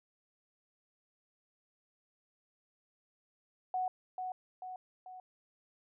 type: tone with echo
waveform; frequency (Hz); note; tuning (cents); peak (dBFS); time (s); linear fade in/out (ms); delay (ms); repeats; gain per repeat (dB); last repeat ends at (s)
sine; 740; F#5; 0; -31; 3.74-3.88; 2; 440; 3; -5; 5.2
effects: none